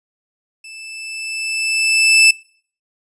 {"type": "tone with level ramp", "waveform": "sawtooth", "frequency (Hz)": 2637, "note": "E7", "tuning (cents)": 0, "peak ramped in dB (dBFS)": [-31, -3], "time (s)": [0.64, 2.31], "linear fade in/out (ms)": 5, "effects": ["noise-tail reverb RT60 0.5 s tail -23 dB re dry", "resampled to 24000 Hz"]}